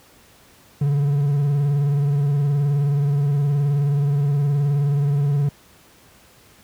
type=tone with vibrato; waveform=triangle; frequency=142.9 Hz; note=D3; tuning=47 cents flat; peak=-14 dBFS; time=0.81-5.49 s; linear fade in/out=5 ms; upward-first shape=sine; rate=19 Hz; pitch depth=54 cents each way; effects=pink hiss -51 dBFS RMS until 6.63 s + high-pass 60 Hz 12 dB/octave